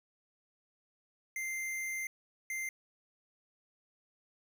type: tone bursts at uneven times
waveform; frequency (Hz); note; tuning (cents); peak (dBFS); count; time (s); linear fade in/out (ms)
square; 2089; C7; -3; -36; 2; 1.36-2.07 / 2.5-2.69; 2
effects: none